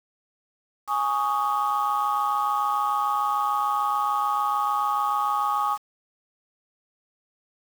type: chord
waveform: sine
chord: Ab suspended fourth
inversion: none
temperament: equal with one note detuned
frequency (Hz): 830.6 / 1117.7 / 1244.5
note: Ab5 / Db6 / Eb6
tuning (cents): 0 / +14 / 0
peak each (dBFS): -25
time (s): 0.87-5.78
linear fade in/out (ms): 50
effects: tanh soft clip ceiling -15 dBFS + 7-bit